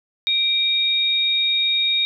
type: tone pair together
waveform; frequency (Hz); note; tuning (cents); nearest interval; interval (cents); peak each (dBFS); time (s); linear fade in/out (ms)
sine; 2351 / 3732; D7 / A#7; +1 / +1; minor sixth; 800; -25 / -17; 0.27-2.05; 0
effects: none